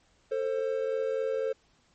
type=tone pair together; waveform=triangle; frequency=446.2 / 530 Hz; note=A4 / C5; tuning=+24 / +22 cents; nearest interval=minor third; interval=298 cents; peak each=-28 dBFS; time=0.31-1.53 s; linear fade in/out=10 ms; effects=pink hiss -66 dBFS RMS until 1.94 s + MP3 32 kbps